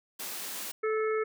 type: high-pass noise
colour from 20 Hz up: white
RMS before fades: -38 dBFS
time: 0.19-0.72 s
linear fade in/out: 10 ms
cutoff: 170 Hz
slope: 96 dB/octave
type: harmonic tone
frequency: 435.8 Hz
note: A4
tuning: 17 cents flat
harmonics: 1 / 3 / 4 / 5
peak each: -27 / -35 / -42 / -40 dBFS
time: 0.83-1.24 s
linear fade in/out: 10 ms
effects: none